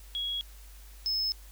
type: tone pair in turn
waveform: sine / triangle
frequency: 3322 / 5198 Hz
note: G#7 / E8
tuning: 0 / -25 cents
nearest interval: minor sixth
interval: 775 cents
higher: second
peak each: -30 / -26 dBFS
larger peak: second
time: 0.15-0.41 / 1.06-1.32 s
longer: neither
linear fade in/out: 0 ms
effects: added 50 Hz sine -47 dBFS peak until 1.51 s + white hiss -56 dBFS RMS until 1.51 s